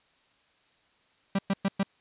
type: tone bursts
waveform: 45% pulse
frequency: 196 Hz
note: G3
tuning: in tune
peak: -23 dBFS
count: 4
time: 1.35-1.832 s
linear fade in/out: 5 ms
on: 38 ms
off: 110 ms
effects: white hiss -66 dBFS RMS until 2 s + resampled to 8000 Hz